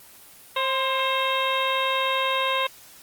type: harmonic tone with a mistuned harmonic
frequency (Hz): 533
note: C5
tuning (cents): +32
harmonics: 1 / 2 / 3 / 4 / 5 / 6 / 7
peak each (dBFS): -28 / -25 / -33 / -31 / -30 / -32 / -30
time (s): 0.56-2.67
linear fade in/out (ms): 5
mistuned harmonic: 2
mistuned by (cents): -37
effects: white hiss -48 dBFS RMS until 3.02 s + Opus 24 kbps